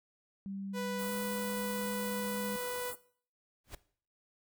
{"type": "tone with pitch glide", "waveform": "sine", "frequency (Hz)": [196, 203.6], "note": ["G3", "G#3"], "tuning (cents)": [0, -34], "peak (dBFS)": -38, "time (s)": [0.46, 2.56], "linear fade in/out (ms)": 0, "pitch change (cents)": 66, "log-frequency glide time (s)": [1.04, 1.1]}
{"type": "tone", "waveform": "sawtooth", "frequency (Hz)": 493.9, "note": "B4", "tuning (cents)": 0, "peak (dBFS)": -32, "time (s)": [0.73, 2.94], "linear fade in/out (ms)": 50}
{"type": "band-stop noise", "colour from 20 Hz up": "white", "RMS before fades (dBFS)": -44, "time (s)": [0.98, 2.96], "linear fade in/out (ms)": 20, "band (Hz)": [1400, 7400], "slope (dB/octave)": 96}
{"type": "noise with exponential growth", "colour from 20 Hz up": "pink", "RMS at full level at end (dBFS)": -40, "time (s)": [3.64, 3.75], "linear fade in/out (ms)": 5, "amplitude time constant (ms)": 23}
{"effects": ["noise-tail reverb RT60 0.5 s tail -18 dB re dry"]}